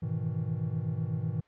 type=chord; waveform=triangle; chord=E major seventh; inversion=first; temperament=equal with one note detuned; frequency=103.83 / 123.47 / 155.56 / 163.58 Hz; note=G#2 / B2 / D#3 / E3; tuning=0 / 0 / 0 / -13 cents; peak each=-33 dBFS; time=0.02-1.41 s; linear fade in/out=10 ms; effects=white hiss -66 dBFS RMS until 1.47 s + low-pass 2000 Hz 12 dB/octave